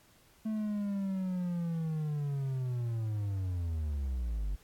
triangle linear sweep, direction down, 220.1 to 46.25 Hz, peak -29 dBFS, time 0.45-4.56 s, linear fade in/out 10 ms, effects pink hiss -63 dBFS RMS until 4.63 s + AAC 64 kbps

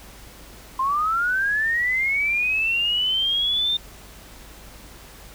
sine linear sweep, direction up, 1035 to 3631 Hz, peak -19 dBFS, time 0.79-3.77 s, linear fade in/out 5 ms, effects added 50 Hz sine -46 dBFS peak until 5.34 s + pink hiss -45 dBFS RMS until 5.34 s

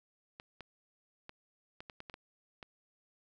clicks, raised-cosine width 0.3 ms, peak -30 dBFS, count 9, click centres 0.399 / 0.607 / 1.294 / 1.805 / 1.898 / 2.004 / 2.098 / 2.141 / 2.628 s, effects none

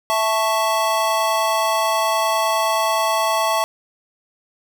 square chord, A major, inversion second, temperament equal, 659.3 / 880 / 1108.7 Hz, E5 / A5 / C#6, 0 / 0 / 0 cents, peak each -22 dBFS, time 0.1-3.64 s, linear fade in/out 0 ms, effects none

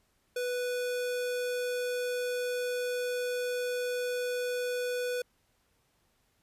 square tone, 493.9 Hz, B4, in tune, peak -31 dBFS, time 0.36-5.22 s, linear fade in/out 5 ms, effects pink hiss -72 dBFS RMS until 6.42 s + resampled to 32000 Hz

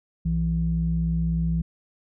sine tone pair together, 61.7 / 165.34 Hz, B1 / E3, -1 / +6 cents, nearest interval octave + perfect fourth, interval 1707 cents, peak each -25 / -22 dBFS, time 0.25-1.62 s, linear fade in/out 10 ms, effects tanh soft clip ceiling -13 dBFS

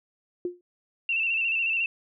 sine tone with exponential decay, 354.4 Hz, F4, 25 cents sharp, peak -23 dBFS, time 0.45-0.61 s, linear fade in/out 2 ms, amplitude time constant 34 ms
sine tone with vibrato, 2694 Hz, E7, 37 cents sharp, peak -23 dBFS, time 1.09-1.86 s, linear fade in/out 2 ms, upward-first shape square, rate 14 Hz, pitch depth 38 cents each way
effects none

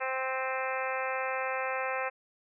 harmonic tone with a mistuned harmonic, 261.6 Hz, C4, in tune, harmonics 2 / 3 / 4 / 5 / 6 / 7 / 8 / 9 / 10, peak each -35 / -37 / -38 / -39 / -40 / -40 / -41 / -42 / -42 dBFS, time 0-2.1 s, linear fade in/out 20 ms, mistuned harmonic 9, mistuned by +28 cents, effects none

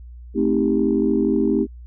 sine chord, A half-diminished seventh, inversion none, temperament just, 220 / 264 / 316.8 / 396 Hz, A3 / C4 / Eb4 / G4, 0 / +16 / +31 / +18 cents, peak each -21 dBFS, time 0.34-1.67 s, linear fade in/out 50 ms, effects tanh soft clip ceiling -6 dBFS + added 60 Hz sine -36 dBFS peak until 1.86 s

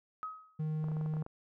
sine tone with exponential decay, 1269 Hz, D#6, 34 cents sharp, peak -34 dBFS, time 0.23-0.62 s, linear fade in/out 0 ms, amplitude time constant 84 ms
triangle tone, 155.2 Hz, D#3, 4 cents flat, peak -30 dBFS, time 0.59-1.23 s, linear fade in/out 10 ms
clicks, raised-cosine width 1 ms, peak -33 dBFS, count 10, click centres 0.842 / 0.885 / 0.917 / 0.968 / 1.012 / 1.061 / 1.138 / 1.168 / 1.223 / 1.264 s
effects none

